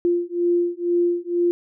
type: beating tone pair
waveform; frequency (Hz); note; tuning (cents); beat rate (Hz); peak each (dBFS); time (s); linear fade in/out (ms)
sine; 347.1 / 349.2; F4 / F4; -11 / 0; 2.1; -21; 0.05-1.51; 0
effects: none